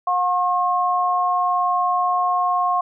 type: tone pair together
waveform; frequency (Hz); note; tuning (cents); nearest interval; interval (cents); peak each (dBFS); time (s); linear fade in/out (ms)
sine; 720.1 / 1079; F#5 / C#6; -47 / -47; perfect fifth; 700; -20 / -19; 0.07-2.81; 5
effects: none